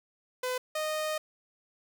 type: tone pair in turn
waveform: sawtooth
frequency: 505 / 618.3 Hz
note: B4 / D#5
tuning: +39 / -11 cents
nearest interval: major third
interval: 350 cents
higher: second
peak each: -26 dBFS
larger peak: neither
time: 0.43-0.58 / 0.75-1.18 s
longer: second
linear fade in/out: 5 ms
effects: none